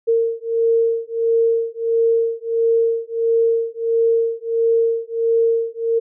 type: beating tone pair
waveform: sine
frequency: 457.7 / 459.2 Hz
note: A#4 / A#4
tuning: -32 / -26 cents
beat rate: 1.5 Hz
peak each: -18 dBFS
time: 0.07-6 s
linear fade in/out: 20 ms
effects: none